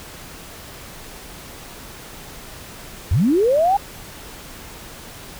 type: linear sweep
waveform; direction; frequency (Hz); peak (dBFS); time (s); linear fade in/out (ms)
sine; up; 64.5 to 823; -13; 3.11-3.77; 5
effects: pink hiss -38 dBFS RMS until 5.39 s